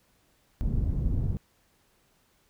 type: low-pass noise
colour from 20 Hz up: pink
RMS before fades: -27 dBFS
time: 0.61-1.37 s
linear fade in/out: 0 ms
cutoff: 150 Hz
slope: 12 dB/octave
effects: pink hiss -67 dBFS RMS until 2.49 s